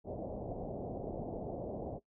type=low-pass noise; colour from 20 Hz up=white; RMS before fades=-41 dBFS; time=0.04-2 s; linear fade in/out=50 ms; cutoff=710 Hz; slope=48 dB/octave; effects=noise-tail reverb RT60 0.1 s tail -19 dB re dry